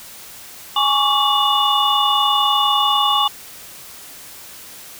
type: tone cluster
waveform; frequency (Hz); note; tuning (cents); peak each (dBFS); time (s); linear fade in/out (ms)
sine; 830 / 1107 / 1147 / 2904 / 3534; G#5 / C#6 / D6 / F#7 / A7; -1 / -3 / -41 / -33 / +7; -20; 0.76-3.28; 5
effects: white hiss -38 dBFS RMS until 4.99 s